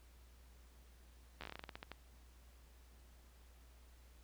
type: slowing click train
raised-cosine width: 0.3 ms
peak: -30 dBFS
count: 14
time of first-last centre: 1.41-1.917 s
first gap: 12 ms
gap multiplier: 1.18
effects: added 60 Hz sine -60 dBFS peak until 4.23 s + pink hiss -69 dBFS RMS until 4.23 s